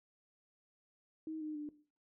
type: tone with pitch steps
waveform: sine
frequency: 316.1 / 306.6 / 297.3 Hz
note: D#4 / D#4 / D4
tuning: +27 / -25 / +21 cents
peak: -39 dBFS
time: 1.27-1.69 s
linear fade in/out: 2 ms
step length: 140 ms
effects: noise-tail reverb RT60 0.4 s tail -17 dB re dry